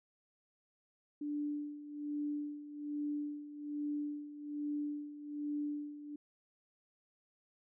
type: tone with tremolo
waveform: sine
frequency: 293.9 Hz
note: D4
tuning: 1 cent sharp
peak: -34 dBFS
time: 1.21-6.16 s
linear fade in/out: 5 ms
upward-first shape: sine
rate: 1.2 Hz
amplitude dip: 75%
effects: none